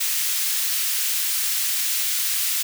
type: high-pass noise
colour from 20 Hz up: white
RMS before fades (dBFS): -23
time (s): 0-2.63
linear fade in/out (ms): 10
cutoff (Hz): 2100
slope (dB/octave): 12
effects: none